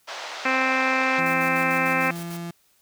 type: band-pass noise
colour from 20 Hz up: pink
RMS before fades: -35 dBFS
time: 0.07-1.21 s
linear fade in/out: 20 ms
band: 570 to 5600 Hz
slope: 24 dB/octave
type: harmonic tone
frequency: 261.6 Hz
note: C4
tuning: in tune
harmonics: 1 / 2 / 3 / 4 / 5 / 6 / 7 / 8 / 9 / 10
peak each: -29 / -29 / -29 / -29 / -29 / -29 / -29 / -29 / -29 / -29 dBFS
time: 0.45-2.11 s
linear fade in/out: 5 ms
type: tone with pitch glide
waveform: 35% pulse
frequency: 168.8 to 170.56 Hz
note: E3 to F3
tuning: +41 to -41 cents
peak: -29 dBFS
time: 1.18-2.51 s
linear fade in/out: 5 ms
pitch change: +18 cents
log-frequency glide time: 1.31-2.31 s
type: noise with tremolo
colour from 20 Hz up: white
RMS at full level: -41 dBFS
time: 1.26-2.37 s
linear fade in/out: 2 ms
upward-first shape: square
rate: 6.7 Hz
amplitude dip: 70%
effects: white hiss -63 dBFS RMS until 2.81 s